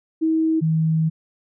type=tone pair in turn; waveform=sine; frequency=320.2 / 159.74 Hz; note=D#4 / D#3; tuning=+50 / +46 cents; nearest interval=octave; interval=1204 cents; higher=first; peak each=-16 dBFS; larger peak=neither; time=0.21-0.61 / 0.61-1.1 s; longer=second; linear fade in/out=20 ms; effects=none